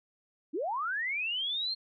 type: linear sweep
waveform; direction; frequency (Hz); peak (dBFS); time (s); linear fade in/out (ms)
sine; up; 259.5 to 4263; -30; 0.53-1.75; 20
effects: none